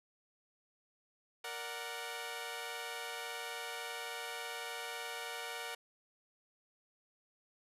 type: chord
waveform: 10% pulse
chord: Bb augmented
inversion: none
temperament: equal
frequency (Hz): 466.2 / 587.3 / 740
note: Bb4 / D5 / F#5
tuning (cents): 0 / 0 / 0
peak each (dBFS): -36 / -40 / -36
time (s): 1.44-5.75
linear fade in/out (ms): 5
effects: resampled to 32000 Hz